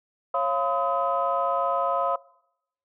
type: tone cluster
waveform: sine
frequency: 548 / 691 / 1016 / 1268 Hz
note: C#5 / F5 / B5 / D#6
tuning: -20 / -19 / +49 / +32 cents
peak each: -27 dBFS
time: 0.34-2.16 s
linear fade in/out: 5 ms
effects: noise-tail reverb RT60 0.8 s tail -22 dB re dry + tanh soft clip ceiling -12 dBFS